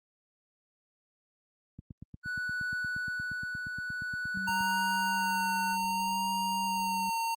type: click train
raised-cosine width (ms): 5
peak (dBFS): -30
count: 25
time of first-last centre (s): 1.79-4.607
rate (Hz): 8.52
type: tone with tremolo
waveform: triangle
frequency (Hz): 1480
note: F#6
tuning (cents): 0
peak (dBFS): -29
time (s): 2.23-5.77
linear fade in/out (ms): 50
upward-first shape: triangle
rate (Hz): 0.51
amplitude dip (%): 40
type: tone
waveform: sine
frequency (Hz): 191.9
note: G3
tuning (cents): -37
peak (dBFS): -38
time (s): 4.34-7.1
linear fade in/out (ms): 10
type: tone with vibrato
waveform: square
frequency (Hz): 925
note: A#5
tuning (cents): -14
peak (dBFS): -30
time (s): 4.47-7.35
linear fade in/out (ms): 10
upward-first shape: sine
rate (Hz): 0.65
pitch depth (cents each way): 21
effects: high-pass 80 Hz 12 dB/octave + Opus 48 kbps